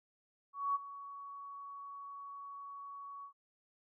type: tone with ADSR envelope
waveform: sine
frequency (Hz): 1122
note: C#6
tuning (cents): +21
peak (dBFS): -29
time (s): 0.53-3.33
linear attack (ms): 220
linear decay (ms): 24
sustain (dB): -16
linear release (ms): 91
effects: none